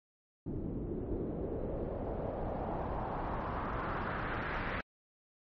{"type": "noise with low-pass filter sweep", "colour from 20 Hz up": "pink", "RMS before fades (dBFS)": -37, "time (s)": [0.46, 4.81], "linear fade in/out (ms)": 5, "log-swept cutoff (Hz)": [300, 1900], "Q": 2.1, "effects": ["MP3 32 kbps"]}